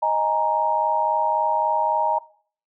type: chord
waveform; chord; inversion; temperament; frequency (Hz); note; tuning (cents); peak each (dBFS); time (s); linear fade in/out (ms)
sine; D# suspended fourth; none; just; 622.3 / 829.7 / 933.4; D#5 / G#5 / A#5; 0 / -2 / +2; -25 / -24 / -20; 0.02-2.19; 10
effects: noise-tail reverb RT60 0.5 s tail -20 dB re dry